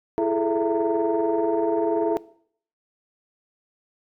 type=tone cluster; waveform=sine; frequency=334.3 / 414.1 / 434.7 / 668 / 917 Hz; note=E4 / G#4 / A4 / E5 / A#5; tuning=+24 / -5 / -21 / +23 / -29 cents; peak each=-23 / -28 / -24 / -26 / -29 dBFS; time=0.18-2.17 s; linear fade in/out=0 ms; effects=noise-tail reverb RT60 0.6 s tail -20 dB re dry + tanh soft clip ceiling -12 dBFS